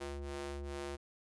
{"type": "ring-modulated tone", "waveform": "sawtooth", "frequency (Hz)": 141.2, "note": "C#3", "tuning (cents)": 32, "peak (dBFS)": -33, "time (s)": [0, 0.97], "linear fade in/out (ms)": 20, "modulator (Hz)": 213, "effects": ["resampled to 24000 Hz"]}